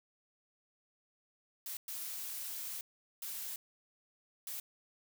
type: noise bursts at uneven times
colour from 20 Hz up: blue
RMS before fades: -42 dBFS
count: 4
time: 1.66-1.77 / 1.88-2.81 / 3.22-3.56 / 4.47-4.6 s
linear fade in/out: 2 ms
effects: none